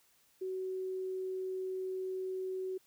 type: tone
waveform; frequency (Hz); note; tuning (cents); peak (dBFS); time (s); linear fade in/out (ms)
sine; 375.1; F#4; +24; -35; 0.41-2.78; 10
effects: white hiss -69 dBFS RMS until 2.86 s